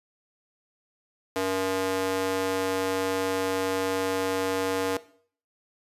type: tone with high-pass filter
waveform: square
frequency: 94.7 Hz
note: F#2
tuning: 41 cents sharp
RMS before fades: -27 dBFS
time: 1.36-4.97 s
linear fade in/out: 0 ms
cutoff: 410 Hz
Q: 1.8
effects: noise-tail reverb RT60 0.5 s tail -17 dB re dry + resampled to 32000 Hz